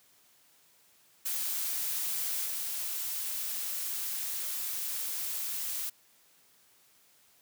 blue noise with level steps, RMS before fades -33 / -35 dBFS, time 1.25-5.9 s, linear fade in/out 10 ms, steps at 2.45 s, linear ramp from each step 20 ms, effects white hiss -64 dBFS RMS until 7.41 s + high-pass 80 Hz 12 dB/octave

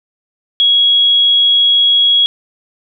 sine tone, 3322 Hz, G#7, in tune, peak -7 dBFS, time 0.6-2.26 s, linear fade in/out 0 ms, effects none

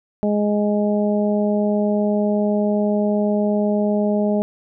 harmonic tone, 207.9 Hz, G#3, 2 cents sharp, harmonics 1 / 2 / 3 / 4, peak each -18 / -23 / -22 / -32 dBFS, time 0.23-4.42 s, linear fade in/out 0 ms, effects none

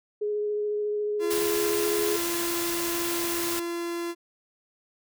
sine tone with vibrato, 418.1 Hz, G#4, 12 cents sharp, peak -25 dBFS, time 0.21-2.17 s, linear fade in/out 10 ms, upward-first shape sine, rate 14 Hz, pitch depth 11 cents each way
45% pulse tone, 342.2 Hz, F4, 35 cents flat, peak -29 dBFS, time 1.19-4.15 s, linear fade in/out 50 ms
white noise, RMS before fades -31 dBFS, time 1.3-3.6 s, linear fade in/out 10 ms
effects none

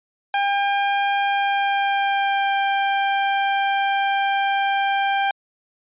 sawtooth tone with pitch glide, 801 to 790.9 Hz, G5 to G5, +37 to +15 cents, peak -14 dBFS, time 0.34-5.31 s, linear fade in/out 2 ms, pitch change -22 cents, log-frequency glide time 1.2-2.56 s, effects resampled to 8000 Hz

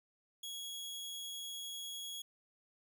sawtooth tone, 3331 Hz, G#7, 4 cents sharp, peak -39 dBFS, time 0.43-2.22 s, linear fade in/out 5 ms, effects none

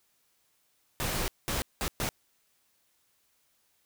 pink noise bursts at uneven times, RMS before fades -31 dBFS, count 4, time 1-1.28 / 1.48-1.62 / 1.81-1.88 / 2-2.09 s, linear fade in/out 0 ms, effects white hiss -71 dBFS RMS until 3.85 s

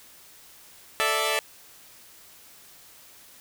10% pulse chord, A suspended fourth, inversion none, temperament equal, 440 / 587.3 / 659.3 Hz, A4 / D5 / E5, 0 / 0 / 0 cents, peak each -19 dBFS, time 1-1.39 s, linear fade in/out 0 ms, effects white hiss -51 dBFS RMS until 3.4 s

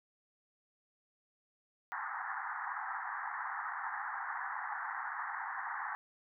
pink band-pass noise, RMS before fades -40 dBFS, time 1.92-5.95 s, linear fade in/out 0 ms, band 780 to 1900 Hz, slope 96 dB/octave, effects none

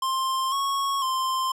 square tone with pitch steps, 1054 / 1102 / 1046 Hz, C6 / C#6 / C6, +12 / -11 / -1 cents, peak -24 dBFS, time 0.02-1.52 s, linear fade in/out 5 ms, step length 500 ms, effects low-pass 12000 Hz 12 dB/octave

